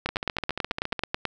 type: two click trains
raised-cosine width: 0.3 ms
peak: -13 / -9 dBFS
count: 14 / 12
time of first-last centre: 0.09-0.993 / 0.06-1.253 s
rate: 14.4 / 9.22 Hz
effects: none